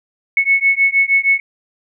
sine beating tone pair, 2200 / 2206.4 Hz, C#7 / C#7, -14 / -9 cents, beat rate 6.4 Hz, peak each -14 dBFS, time 0.37-1.4 s, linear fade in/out 2 ms, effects none

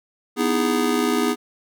square chord, E major seventh, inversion second, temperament just, 247.2 / 309 / 329.6 / 412 Hz, B3 / D#4 / E4 / G#4, +2 / -12 / 0 / -14 cents, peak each -23 / -26 / -28 / -24 dBFS, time 0.36-1.36 s, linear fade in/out 50 ms, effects none

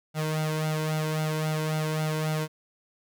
sawtooth tone with flanger, 155.56 Hz, D#3, in tune, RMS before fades -28 dBFS, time 0.14-2.48 s, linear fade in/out 50 ms, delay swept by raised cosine 1.4 to 2.01 ms, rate 3.7 Hz, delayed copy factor +0.75, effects none

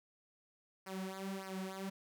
sawtooth tone with flanger, 191.4 Hz, G3, 41 cents flat, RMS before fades -43 dBFS, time 0.86-1.9 s, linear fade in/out 10 ms, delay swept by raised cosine 0.27 to 4.87 ms, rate 1.7 Hz, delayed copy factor -0.95, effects none

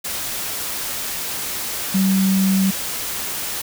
sine tone in noise, 191.8 Hz, G3, 37 cents flat, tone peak -14 dBFS, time 1.94-2.71 s, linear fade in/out 10 ms, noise white, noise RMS -26 dBFS, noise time 0.04-3.62 s, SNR +9 dB, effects none

